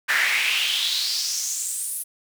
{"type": "noise with high-pass filter sweep", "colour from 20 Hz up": "brown", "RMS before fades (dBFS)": -24, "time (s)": [0.08, 2.04], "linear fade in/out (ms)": 20, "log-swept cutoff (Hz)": [1700, 11000], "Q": 4.5, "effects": []}